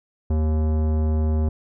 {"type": "tone with tanh clipping", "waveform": "sine", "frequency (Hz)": 77.78, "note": "D#2", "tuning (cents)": 0, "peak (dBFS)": -20, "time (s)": [0.3, 1.49], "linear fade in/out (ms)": 5, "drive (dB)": 17, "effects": []}